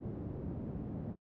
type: band-pass noise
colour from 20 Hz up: pink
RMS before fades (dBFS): -41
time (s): 0-1.16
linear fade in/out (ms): 50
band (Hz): 100 to 300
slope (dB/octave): 12
effects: noise-tail reverb RT60 0.1 s tail -26 dB re dry